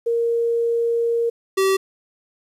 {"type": "tone pair in turn", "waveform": ["sine", "square"], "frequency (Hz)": [466.2, 385.1], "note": ["A#4", "G4"], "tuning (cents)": [0, -31], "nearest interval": "minor third", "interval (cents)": 331, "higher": "first", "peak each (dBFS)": [-17, -16], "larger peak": "second", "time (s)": [[0.06, 1.3], [1.57, 1.77]], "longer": "first", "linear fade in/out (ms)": 10, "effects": ["resampled to 32000 Hz", "9-bit"]}